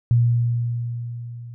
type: tone with level ramp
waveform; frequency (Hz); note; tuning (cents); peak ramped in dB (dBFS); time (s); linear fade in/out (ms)
sine; 118.8; A#2; +33; -12 to -34; 0.11-1.54; 0
effects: none